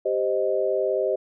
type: chord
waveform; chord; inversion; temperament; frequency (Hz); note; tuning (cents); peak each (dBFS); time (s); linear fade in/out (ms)
sine; C minor; second; equal; 392 / 523.3 / 622.3; G4 / C5 / Eb5; 0 / 0 / 0; -25; 0.05-1.16; 10
effects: none